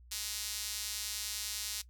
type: tone with high-pass filter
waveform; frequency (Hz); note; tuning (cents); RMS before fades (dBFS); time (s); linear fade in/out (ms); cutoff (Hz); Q
sawtooth; 210; G#3; +19; -39; 0.11-1.82; 10; 4800; 1
effects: noise-tail reverb RT60 0.1 s tail -17 dB re dry + added 60 Hz sine -54 dBFS peak until 1.89 s